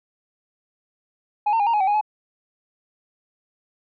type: tone with pitch steps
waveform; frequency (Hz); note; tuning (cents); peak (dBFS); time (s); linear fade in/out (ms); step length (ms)
sine; 834 / 907 / 816 / 927 / 840 / 764 / 827 / 851; G#5 / A#5 / G#5 / A#5 / G#5 / G5 / G#5 / G#5; +7 / -48 / -31 / -10 / +19 / -45 / -8 / +42; -14; 1.46-2.012; 10; 69
effects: tanh soft clip ceiling -16 dBFS